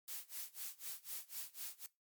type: noise with tremolo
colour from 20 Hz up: blue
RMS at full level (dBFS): -44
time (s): 0.08-1.86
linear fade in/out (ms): 0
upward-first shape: sine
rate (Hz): 4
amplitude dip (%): 95
effects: noise-tail reverb RT60 0.2 s tail -19 dB re dry + MP3 96 kbps